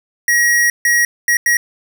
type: tone bursts at uneven times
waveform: square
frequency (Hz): 1900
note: A#6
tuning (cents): +33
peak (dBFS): -11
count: 4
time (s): 0.28-0.7 / 0.85-1.05 / 1.28-1.37 / 1.46-1.57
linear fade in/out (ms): 2
effects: 7-bit